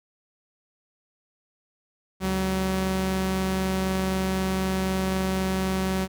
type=tone pair together; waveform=sawtooth; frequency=71 / 189.05 Hz; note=C#2 / F#3; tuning=+42 / +38 cents; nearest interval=octave + perfect fourth; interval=1696 cents; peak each=-28 / -20 dBFS; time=2.2-6.08 s; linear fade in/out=50 ms; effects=none